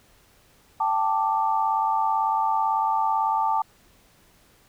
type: chord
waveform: sine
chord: G suspended second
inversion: none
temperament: just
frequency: 784 / 882 / 1176 Hz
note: G5 / A5 / D6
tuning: 0 / +4 / +2 cents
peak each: -27 / -22 / -27 dBFS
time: 0.8-3.62 s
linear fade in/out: 5 ms
effects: pink hiss -58 dBFS RMS until 4.68 s

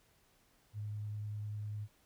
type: tone with vibrato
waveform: sine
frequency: 105.1 Hz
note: G#2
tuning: 21 cents sharp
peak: -38 dBFS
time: 0.73-1.88 s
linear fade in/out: 50 ms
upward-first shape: triangle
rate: 10 Hz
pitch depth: 12 cents each way
effects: pink hiss -70 dBFS RMS until 2.05 s

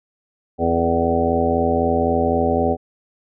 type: harmonic tone with a mistuned harmonic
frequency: 83.9 Hz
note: E2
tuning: 31 cents sharp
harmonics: 1 / 2 / 3 / 4 / 5 / 6 / 7 / 8 / 9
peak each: -25 / -30 / -22 / -29 / -22 / -25 / -23 / -32 / -22 dBFS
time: 0.58-2.77 s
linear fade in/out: 50 ms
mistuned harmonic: 6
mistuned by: -42 cents
effects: none

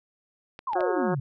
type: clicks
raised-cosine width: 0.3 ms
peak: -24 / -23 / -22 dBFS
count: 3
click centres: 0.591 / 0.733 / 0.807 s
type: exponential sweep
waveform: sine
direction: down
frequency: 1105 to 123.47 Hz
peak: -26 dBFS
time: 0.67-1.2 s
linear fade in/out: 5 ms
type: harmonic tone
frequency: 181.5 Hz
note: F#3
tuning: 33 cents flat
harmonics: 2 / 3 / 4 / 5 / 6 / 7 / 8 / 9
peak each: -27 / -31 / -33 / -35 / -37 / -38 / -39 / -40 dBFS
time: 0.75-1.15 s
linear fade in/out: 10 ms
effects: none

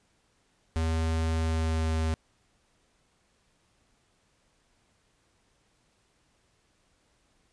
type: tone with pitch glide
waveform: square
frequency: 80.9 to 80.02 Hz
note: E2 to D#2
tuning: -32 to +49 cents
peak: -26 dBFS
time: 0.76-2.14 s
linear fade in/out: 0 ms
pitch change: -19 cents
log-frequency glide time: 1.33-1.93 s
effects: pink hiss -69 dBFS RMS until 7.52 s + resampled to 22050 Hz

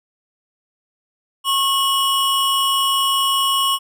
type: tone pair together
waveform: square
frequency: 1090 / 2935 Hz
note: C#6 / F#7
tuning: -29 / -15 cents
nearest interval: octave + perfect fourth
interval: 1714 cents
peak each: -19 dBFS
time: 1.44-3.79 s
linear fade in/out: 50 ms
effects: none

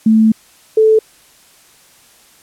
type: tone pair in turn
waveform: sine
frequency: 220.1 / 437.7 Hz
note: A3 / A4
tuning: +1 / -9 cents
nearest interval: octave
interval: 1190 cents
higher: second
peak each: -6 dBFS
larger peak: neither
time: 0.06-0.32 / 0.77-0.99 s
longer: first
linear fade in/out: 5 ms
effects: white hiss -47 dBFS RMS until 2.42 s + low-pass 12000 Hz 12 dB/octave

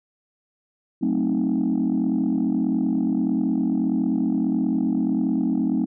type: chord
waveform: sine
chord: F# diminished seventh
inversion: none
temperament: equal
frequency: 185 / 220 / 261.6 / 311.1 Hz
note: F#3 / A3 / C4 / Eb4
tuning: 0 / 0 / 0 / 0 cents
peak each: -26 / -23 / -22 / -24 dBFS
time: 1.01-5.86 s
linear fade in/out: 20 ms
effects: tanh soft clip ceiling -14 dBFS

